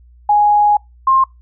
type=tone pair in turn; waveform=sine; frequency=830.6 / 1061.1 Hz; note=G#5 / C6; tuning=0 / +24 cents; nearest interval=major third; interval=424 cents; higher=second; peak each=-8 dBFS; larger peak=neither; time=0.29-0.77 / 1.07-1.24 s; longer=first; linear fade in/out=5 ms; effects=noise-tail reverb RT60 0.2 s tail -25 dB re dry + added 60 Hz sine -42 dBFS peak until 1.41 s